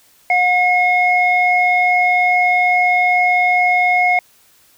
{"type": "tone pair together", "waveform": "sine", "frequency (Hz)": [721.8, 2163], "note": ["F#5", "C#7"], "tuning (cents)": [-43, -43], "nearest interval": "octave + perfect fifth", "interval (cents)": 1900, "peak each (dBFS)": -13, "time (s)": [0.3, 4.19], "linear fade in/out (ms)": 2, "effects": ["tanh soft clip ceiling -4 dBFS", "white hiss -52 dBFS RMS until 4.77 s"]}